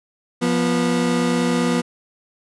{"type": "tone pair together", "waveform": "30% pulse", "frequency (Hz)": [174.61, 244], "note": ["F3", "B3"], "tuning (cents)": [0, -21], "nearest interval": "tritone", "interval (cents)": 579, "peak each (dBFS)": [-19, -16], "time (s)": [0.41, 1.82], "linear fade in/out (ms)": 20, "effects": ["resampled to 24000 Hz"]}